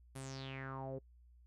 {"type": "tone with low-pass filter sweep", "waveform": "sawtooth", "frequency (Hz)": 133.9, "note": "C3", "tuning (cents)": 40, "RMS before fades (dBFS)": -45, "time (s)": [0.15, 0.99], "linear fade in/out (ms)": 10, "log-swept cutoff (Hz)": [11000, 440], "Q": 6.1, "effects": ["noise-tail reverb RT60 0.1 s tail -24 dB re dry", "added 60 Hz sine -60 dBFS peak until 1.46 s"]}